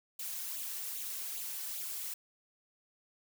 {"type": "noise with flanger", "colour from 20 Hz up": "blue", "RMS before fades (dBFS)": -40, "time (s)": [0.19, 2.14], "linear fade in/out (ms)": 5, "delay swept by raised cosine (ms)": [0.27, 2.77], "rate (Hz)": 2.5, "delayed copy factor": 0.6, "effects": []}